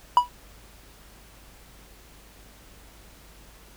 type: tone with exponential decay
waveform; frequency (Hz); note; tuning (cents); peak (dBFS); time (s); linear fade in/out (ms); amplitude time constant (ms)
triangle; 978; B5; -17; -7; 0.17-0.29; 1; 24
effects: added 50 Hz sine -52 dBFS peak until 3.76 s + pink hiss -52 dBFS RMS until 3.76 s